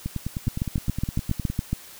two click trains, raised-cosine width 5 ms, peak -11 / -15 dBFS, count 10 / 15, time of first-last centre 0.48-1.73 / 0.06-1.5 s, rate 7.2 / 9.72 Hz, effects white hiss -45 dBFS RMS until 1.99 s

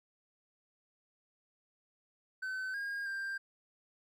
triangle tone with pitch steps, 1524 / 1624 / 1585 Hz, G6 / G#6 / G6, -49 / -39 / +19 cents, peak -34 dBFS, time 2.42-3.38 s, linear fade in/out 10 ms, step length 320 ms, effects none

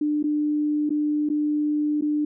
sine tone with dropouts, 298.6 Hz, D4, 29 cents sharp, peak -20 dBFS, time 0.01-2.25 s, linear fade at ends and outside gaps 5 ms, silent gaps 0.228-0.239 / 0.894-0.904 / 1.29-1.299 / 2.011-2.021 s, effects none

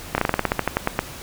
slowing click train, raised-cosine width 0.5 ms, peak -3 dBFS, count 14, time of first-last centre 0.15-0.991 s, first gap 30 ms, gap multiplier 1.12, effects pink hiss -37 dBFS RMS until 1.22 s

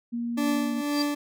sine tone, 236 Hz, A#3, 22 cents sharp, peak -27 dBFS, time 0.12-0.82 s, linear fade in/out 20 ms
40% pulse tone with tremolo, 291.1 Hz, D4, 15 cents flat, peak -22 dBFS, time 0.37-1.15 s, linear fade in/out 10 ms, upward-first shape triangle, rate 2 Hz, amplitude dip 65%
sine tone with exponential growth, 4724 Hz, D8, 9 cents sharp, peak -24 dBFS, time 0.84-1.02 s, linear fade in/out 1 ms, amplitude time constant 37 ms
effects none

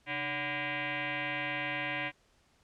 sine tone with frequency modulation, 134.2 Hz, C3, 44 cents sharp, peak -32 dBFS, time 0.06-2.12 s, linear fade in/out 50 ms, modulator 436 Hz, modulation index 6.1, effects pink hiss -68 dBFS RMS until 2.63 s + low-pass 8000 Hz 12 dB/octave

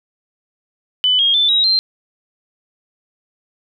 sine tone with pitch steps, 3000 / 3253 / 3527 / 3824 / 4146 Hz, F#7 / G#7 / A7 / A#7 / C8, +23 / -37 / +3 / +43 / -17 cents, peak -11 dBFS, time 1.04-1.79 s, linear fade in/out 0 ms, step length 150 ms, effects none

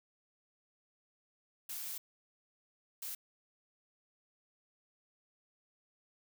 blue noise bursts at uneven times, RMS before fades -42 dBFS, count 2, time 1.69-1.98 / 3.02-3.15 s, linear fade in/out 5 ms, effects none

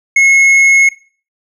sine tone with tanh clipping, 2174 Hz, C#7, 34 cents flat, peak -6 dBFS, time 0.16-0.89 s, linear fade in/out 5 ms, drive 6 dB, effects noise-tail reverb RT60 0.4 s tail -18 dB re dry

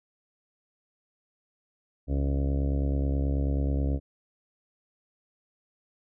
harmonic tone, 69.3 Hz, C#2, in tune, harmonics 1 / 2 / 3 / 4 / 5 / 6 / 7 / 8 / 9 / 10, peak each -25 / -32 / -42 / -33 / -44 / -43 / -42 / -43 / -45 / -51 dBFS, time 2.07-4 s, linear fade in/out 50 ms, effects none

